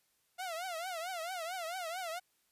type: tone with vibrato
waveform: sawtooth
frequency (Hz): 698.5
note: F5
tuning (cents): 0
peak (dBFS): -34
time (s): 0.38-2.2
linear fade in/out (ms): 20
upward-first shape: triangle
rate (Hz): 4.5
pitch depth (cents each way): 180
effects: white hiss -75 dBFS RMS until 2.51 s + resampled to 32000 Hz